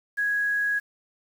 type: tone with quantisation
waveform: sine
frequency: 1661.2 Hz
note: G#6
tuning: in tune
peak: -22 dBFS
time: 0.17-0.8 s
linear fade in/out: 20 ms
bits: 8
effects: none